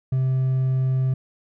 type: tone with hard clipping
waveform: triangle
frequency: 130.81 Hz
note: C3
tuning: in tune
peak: -19 dBFS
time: 0.12-1.14 s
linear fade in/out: 5 ms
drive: 5 dB
effects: none